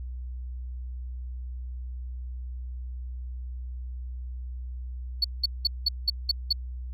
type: tone bursts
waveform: sine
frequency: 4435 Hz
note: C#8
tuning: in tune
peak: -18 dBFS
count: 7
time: 5.22-6.528 s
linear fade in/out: 5 ms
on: 24 ms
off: 190 ms
effects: tanh soft clip ceiling -17 dBFS + added 62 Hz sine -33 dBFS peak until 6.93 s